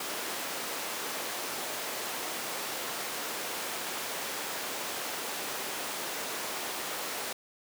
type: high-pass noise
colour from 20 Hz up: pink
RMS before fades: -36 dBFS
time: 0-7.33 s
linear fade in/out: 5 ms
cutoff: 410 Hz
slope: 12 dB/octave
effects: none